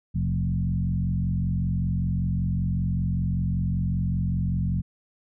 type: tone with frequency modulation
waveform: sine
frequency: 123.47 Hz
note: B2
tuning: in tune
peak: -22 dBFS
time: 0.14-4.82 s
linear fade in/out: 20 ms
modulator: 45.2 Hz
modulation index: 1.5
effects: none